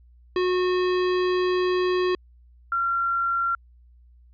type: tone pair in turn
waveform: square / sine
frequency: 364.3 / 1372.6 Hz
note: F#4 / F6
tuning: -27 / -30 cents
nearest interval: octave + major seventh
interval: 2297 cents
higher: second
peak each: -21 dBFS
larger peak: neither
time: 0.36-2.15 / 2.72-3.55 s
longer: first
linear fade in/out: 2 ms
effects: added 60 Hz sine -50 dBFS peak until 4.33 s + resampled to 11025 Hz